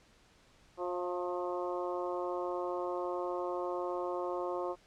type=harmonic tone with a mistuned harmonic; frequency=178.5 Hz; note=F3; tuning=38 cents sharp; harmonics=2 / 3 / 4 / 5 / 6 / 7; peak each=-37 / -38 / -42 / -44 / -42 / -49 dBFS; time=0.77-4.76 s; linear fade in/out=50 ms; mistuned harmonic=4; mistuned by=-29 cents; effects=pink hiss -64 dBFS RMS until 4.86 s + low-pass 7000 Hz 12 dB/octave